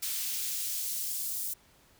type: noise with high-pass filter sweep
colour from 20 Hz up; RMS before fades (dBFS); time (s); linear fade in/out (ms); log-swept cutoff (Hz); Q
white; -34; 0.02-1.54; 10; 2500 to 7600; 0.7
effects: pink hiss -62 dBFS RMS until 1.99 s